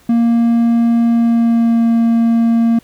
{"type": "tone with pitch glide", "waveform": "triangle", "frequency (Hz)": [233.1, 230.6], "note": ["A#3", "A#3"], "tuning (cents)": [0, -19], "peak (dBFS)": -7, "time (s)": [0.09, 2.79], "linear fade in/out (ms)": 5, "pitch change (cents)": -19, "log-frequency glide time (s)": [1.08, 1.88], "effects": ["pink hiss -49 dBFS RMS until 2.83 s"]}